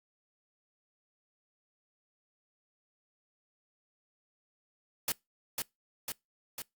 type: noise with echo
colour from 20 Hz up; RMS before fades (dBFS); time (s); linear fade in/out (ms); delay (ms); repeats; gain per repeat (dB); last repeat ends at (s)
white; -31; 5.08-5.12; 2; 500; 3; -3; 6.62
effects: noise-tail reverb RT60 0.2 s tail -24 dB re dry + Opus 48 kbps